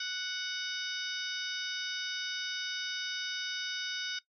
harmonic tone with a mistuned harmonic, 740 Hz, F#5, in tune, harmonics 2 / 3 / 4 / 5 / 6 / 7 / 8, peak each -39 / -44 / -42 / -39 / -45 / -42 / -47 dBFS, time 0-4.19 s, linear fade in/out 5 ms, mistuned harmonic 6, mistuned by +87 cents, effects noise-tail reverb RT60 0.1 s tail -18 dB re dry

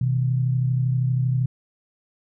sine tone pair together, 125.64 / 158.3 Hz, B2 / D#3, +30 / +30 cents, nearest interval major third, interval 400 cents, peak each -19 / -27 dBFS, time 0.01-1.46 s, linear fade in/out 5 ms, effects none

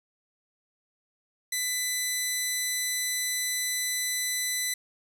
10% pulse tone, 2000 Hz, B6, 21 cents sharp, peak -18 dBFS, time 1.52-4.74 s, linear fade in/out 5 ms, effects none

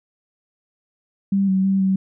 sine tone with pitch steps, 196.5 / 190 / 193.6 / 191 Hz, G3 / F#3 / G3 / G3, +4 / +46 / -21 / -45 cents, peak -15 dBFS, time 1.32-1.96 s, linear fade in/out 5 ms, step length 160 ms, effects none

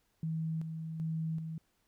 sine tone with tremolo, 160.7 Hz, E3, 44 cents flat, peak -32 dBFS, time 0.23-1.58 s, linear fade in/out 2 ms, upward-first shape square, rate 1.3 Hz, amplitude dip 45%, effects pink hiss -75 dBFS RMS until 1.87 s

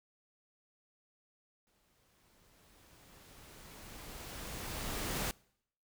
pink noise with exponential growth, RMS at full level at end -35 dBFS, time 1.67-5.31 s, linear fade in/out 0 ms, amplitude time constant 790 ms, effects noise-tail reverb RT60 0.7 s tail -25 dB re dry

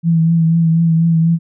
sine tone with vibrato, 164.81 Hz, E3, in tune, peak -9 dBFS, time 0.03-1.39 s, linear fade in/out 50 ms, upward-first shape triangle, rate 4.1 Hz, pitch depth 36 cents each way, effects none

